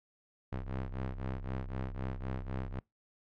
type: ring-modulated tone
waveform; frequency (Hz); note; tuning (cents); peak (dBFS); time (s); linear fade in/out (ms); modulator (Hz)
sawtooth; 65.5; C2; +2; -29; 0.52-2.8; 10; 30.8
effects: noise-tail reverb RT60 0.2 s tail -26 dB re dry + low-pass 2000 Hz 12 dB/octave